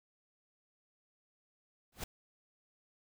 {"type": "noise with exponential growth", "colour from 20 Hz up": "pink", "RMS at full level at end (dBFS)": -35, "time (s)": [1.92, 2.04], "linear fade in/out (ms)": 5, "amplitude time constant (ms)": 24, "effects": []}